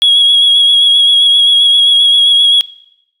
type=tone with vibrato; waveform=sine; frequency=3322 Hz; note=G#7; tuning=in tune; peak=-3 dBFS; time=0.02-2.61 s; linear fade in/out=0 ms; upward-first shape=sine; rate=7.6 Hz; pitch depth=23 cents each way; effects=noise-tail reverb RT60 0.8 s tail -21 dB re dry + tanh soft clip ceiling -2 dBFS